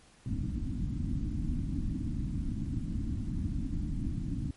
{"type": "low-pass noise", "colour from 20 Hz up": "pink", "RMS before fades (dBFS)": -33, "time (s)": [0.26, 4.51], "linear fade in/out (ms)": 2, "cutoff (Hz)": 310, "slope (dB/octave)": 96, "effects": ["pink hiss -60 dBFS RMS until 4.56 s", "MP3 48 kbps"]}